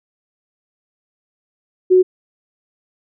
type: tone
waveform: sine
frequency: 369.2 Hz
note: F#4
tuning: 4 cents flat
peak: -7 dBFS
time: 1.9-2.03 s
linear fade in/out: 20 ms
effects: none